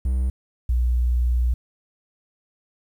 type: tone pair in turn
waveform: triangle / sine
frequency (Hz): 63.7 / 60.79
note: C2 / B1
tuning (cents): -46 / -27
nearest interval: minor second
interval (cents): 81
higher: first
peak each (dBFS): -17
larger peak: neither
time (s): 0.05-0.3 / 0.69-1.54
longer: second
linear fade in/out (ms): 5
effects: 9-bit